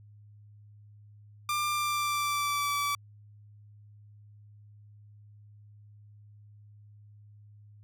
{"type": "tone with pitch glide", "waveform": "sawtooth", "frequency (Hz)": [1192, 1153.4], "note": ["D6", "D6"], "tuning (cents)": [25, -32], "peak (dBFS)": -24, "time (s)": [1.49, 2.95], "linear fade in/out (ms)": 2, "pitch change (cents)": -57, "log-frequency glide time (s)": [1.69, 2.75], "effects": ["added 104 Hz sine -51 dBFS peak until 7.83 s"]}